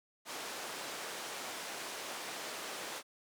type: band-pass noise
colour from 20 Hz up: pink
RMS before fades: -43 dBFS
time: 0.25-3.03 s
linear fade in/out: 50 ms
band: 440 to 10000 Hz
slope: 12 dB/octave
effects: none